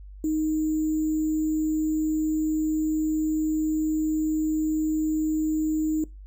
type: tone with sample-and-hold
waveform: sine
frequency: 311.1 Hz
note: D#4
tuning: in tune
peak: -22 dBFS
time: 0.24-6.04 s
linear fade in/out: 2 ms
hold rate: 7350 Hz
effects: noise-tail reverb RT60 0.2 s tail -21 dB re dry + added 49 Hz sine -40 dBFS peak until 6.26 s